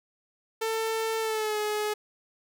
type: tone with pitch glide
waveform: sawtooth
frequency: 446.2 to 422.4 Hz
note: A4 to G#4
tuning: +24 to +29 cents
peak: -23 dBFS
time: 0.61-1.94 s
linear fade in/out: 10 ms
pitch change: -95 cents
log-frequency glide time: 1.2-1.58 s
effects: none